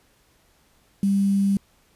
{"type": "tone with quantisation", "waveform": "sine", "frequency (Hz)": 197.8, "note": "G3", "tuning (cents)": 16, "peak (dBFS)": -17, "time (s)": [1.03, 1.57], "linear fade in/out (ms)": 2, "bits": 7, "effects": ["pink hiss -61 dBFS RMS until 1.95 s", "resampled to 32000 Hz"]}